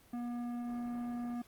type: tone with tanh clipping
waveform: triangle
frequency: 240.4 Hz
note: B3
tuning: 46 cents flat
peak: -38 dBFS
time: 0.13-1.42 s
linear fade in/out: 5 ms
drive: 16 dB
effects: pink hiss -63 dBFS RMS until 1.47 s + Opus 24 kbps